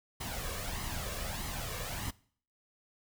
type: noise with flanger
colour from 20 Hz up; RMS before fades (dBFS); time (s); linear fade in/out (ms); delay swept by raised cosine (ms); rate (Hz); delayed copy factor
pink; -38; 0.2-2.11; 10; 0.98 to 1.81; 1.6; +0.6
effects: noise-tail reverb RT60 0.5 s tail -21 dB re dry